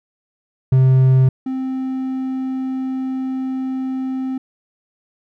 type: tone pair in turn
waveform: triangle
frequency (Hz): 130.8 / 261.6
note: C3 / C4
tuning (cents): 0 / 0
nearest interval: octave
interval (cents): 1200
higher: second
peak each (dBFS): -7 / -18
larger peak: first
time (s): 0.72-1.29 / 1.46-4.38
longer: second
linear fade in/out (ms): 5
effects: none